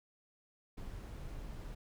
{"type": "noise", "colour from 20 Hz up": "brown", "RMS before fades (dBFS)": -45, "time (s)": [0.77, 1.75], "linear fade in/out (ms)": 10, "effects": []}